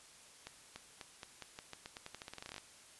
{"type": "accelerating click train", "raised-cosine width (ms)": 0.2, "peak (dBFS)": -28, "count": 22, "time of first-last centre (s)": [0.47, 2.581], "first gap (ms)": 290, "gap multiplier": 0.87, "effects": ["white hiss -59 dBFS RMS until 2.99 s", "resampled to 24000 Hz"]}